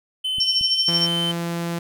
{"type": "tone with pitch glide", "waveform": "triangle", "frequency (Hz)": [3050, 3078], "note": ["G7", "G7"], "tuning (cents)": [-48, -32], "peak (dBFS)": -20, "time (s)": [0.24, 1.32], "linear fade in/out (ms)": 10, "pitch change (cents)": 16, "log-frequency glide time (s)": [0.61, 0.79]}
{"type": "clicks", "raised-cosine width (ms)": 5, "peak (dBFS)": -25, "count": 2, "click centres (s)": [0.384, 0.611]}
{"type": "tone with tremolo", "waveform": "sine", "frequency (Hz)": 5460, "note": "F8", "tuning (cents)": -40, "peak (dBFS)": -16, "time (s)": [0.4, 1.07], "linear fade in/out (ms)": 5, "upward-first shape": "sine", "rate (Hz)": 13, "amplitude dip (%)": 80}
{"type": "tone", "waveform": "sawtooth", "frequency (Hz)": 170, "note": "F3", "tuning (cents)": -46, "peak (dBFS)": -20, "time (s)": [0.88, 1.79], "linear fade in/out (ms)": 5}
{"effects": []}